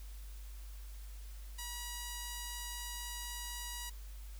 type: tone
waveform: 5% pulse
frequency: 964 Hz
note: B5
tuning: 42 cents flat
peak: -30 dBFS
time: 1.58-3.9 s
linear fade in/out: 10 ms
effects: added 50 Hz sine -45 dBFS peak until 4.39 s + white hiss -60 dBFS RMS until 4.39 s